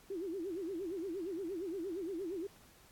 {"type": "tone with vibrato", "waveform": "sine", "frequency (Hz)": 359, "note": "F4", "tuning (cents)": 48, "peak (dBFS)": -37, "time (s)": [0.1, 2.47], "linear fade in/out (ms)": 5, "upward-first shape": "sine", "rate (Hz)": 8.6, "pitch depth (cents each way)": 200, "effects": ["pink hiss -62 dBFS RMS until 2.91 s", "AAC 64 kbps"]}